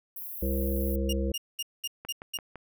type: high-pass noise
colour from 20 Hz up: white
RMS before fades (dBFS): -39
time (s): 0.16-0.96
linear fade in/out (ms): 5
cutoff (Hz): 11000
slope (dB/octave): 96
type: harmonic tone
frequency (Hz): 67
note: C2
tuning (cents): +42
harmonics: 1 / 3 / 5 / 7 / 8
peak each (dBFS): -28 / -33 / -35 / -36 / -37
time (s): 0.42-1.32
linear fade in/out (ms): 5
type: tone bursts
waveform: sawtooth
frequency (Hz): 2836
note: F7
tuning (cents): +26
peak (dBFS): -27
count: 6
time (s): 1.09-2.374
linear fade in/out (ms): 5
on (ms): 39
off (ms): 210
type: click train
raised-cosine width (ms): 0.5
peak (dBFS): -26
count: 4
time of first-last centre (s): 2.05-2.557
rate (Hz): 5.92
effects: none